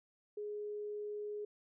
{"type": "tone", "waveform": "sine", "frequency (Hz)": 417.2, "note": "G#4", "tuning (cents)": 8, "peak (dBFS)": -39, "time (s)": [0.37, 1.45], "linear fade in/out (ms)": 5, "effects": []}